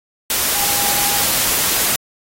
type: tone in noise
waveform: sine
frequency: 812 Hz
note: G#5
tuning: 39 cents flat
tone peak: -26 dBFS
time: 0.55-1.23 s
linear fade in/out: 2 ms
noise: white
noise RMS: -17 dBFS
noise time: 0.3-1.96 s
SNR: -12 dB
effects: AAC 48 kbps